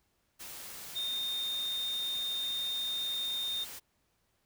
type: tone in noise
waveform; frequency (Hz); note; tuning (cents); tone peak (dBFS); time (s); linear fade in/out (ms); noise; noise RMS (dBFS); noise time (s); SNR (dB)
sine; 3655; A#7; -35; -32; 0.95-3.65; 20; white; -45; 0.39-3.8; +10
effects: pink hiss -75 dBFS RMS until 4.45 s